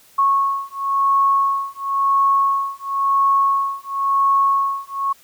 sine beating tone pair, 1100 / 1100.96 Hz, C#6 / C#6, -14 / -12 cents, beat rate 0.96 Hz, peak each -18 dBFS, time 0.18-5.13 s, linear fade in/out 10 ms, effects white hiss -51 dBFS RMS until 5.23 s

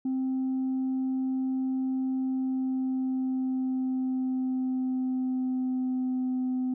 sine tone with pitch glide, 261.6 to 255.3 Hz, C4 to C4, 0 to -42 cents, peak -24 dBFS, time 0.05-6.74 s, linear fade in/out 5 ms, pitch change -42 cents, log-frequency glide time 2.19-6.46 s, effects tanh soft clip ceiling -24 dBFS

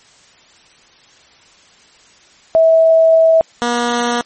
sine / 10% pulse tone pair in turn, 650 / 239.6 Hz, E5 / A#3, -24 / +48 cents, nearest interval octave + perfect fourth, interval 1728 cents, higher first, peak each -6 dBFS, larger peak neither, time 2.55-3.41 / 3.62-4.21 s, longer first, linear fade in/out 0 ms, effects white hiss -47 dBFS RMS until 4.25 s + MP3 32 kbps

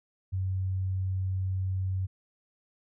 sine tone, 94.2 Hz, F#2, 32 cents sharp, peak -27 dBFS, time 0.32-2.07 s, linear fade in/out 20 ms, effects none

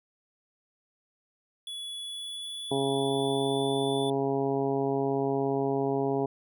square tone with pitch glide, 3400 to 3471 Hz, G#7 to A7, +40 to -24 cents, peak -36 dBFS, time 1.67-4.1 s, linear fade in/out 2 ms, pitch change +36 cents, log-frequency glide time 1.89-3.66 s
harmonic tone, 137 Hz, C#3, 20 cents flat, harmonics 1 / 2 / 3 / 4 / 5 / 6 / 7, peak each -35 / -31 / -28 / -40 / -34 / -37 / -40 dBFS, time 2.71-6.26 s, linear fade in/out 5 ms
effects none

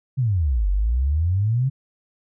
sine exponential two-way sweep, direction down then up, 138.59 to 45.76 to 138.59 Hz, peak -17 dBFS, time 0.17-1.7 s, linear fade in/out 20 ms, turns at 0.69 s, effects none

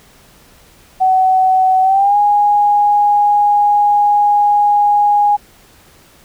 sine tone with pitch glide, 752 to 824.8 Hz, F#5 to G#5, +28 to -12 cents, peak -8 dBFS, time 1-5.37 s, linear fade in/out 20 ms, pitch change +160 cents, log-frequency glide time 1.82-2.17 s, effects pink hiss -46 dBFS RMS until 6.24 s

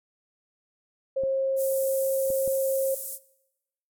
sine tone, 536 Hz, C5, 42 cents sharp, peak -23 dBFS, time 1.16-2.95 s, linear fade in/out 10 ms
clicks, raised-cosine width 2 ms, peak -26 dBFS, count 3, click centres 1.236 / 2.303 / 2.477 s
pink band-pass noise, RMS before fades -36 dBFS, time 1.56-3.19 s, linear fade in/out 50 ms, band 9000 to 16000 Hz, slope 24 dB/octave
effects noise-tail reverb RT60 0.9 s tail -20 dB re dry

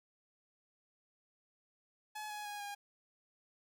sawtooth tone with pitch steps, 851 / 838.3 / 825.8 / 813.5 Hz, G#5 / G#5 / G#5 / G#5, +42 / +16 / -10 / -36 cents, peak -38 dBFS, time 2.15-2.75 s, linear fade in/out 10 ms, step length 150 ms, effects none

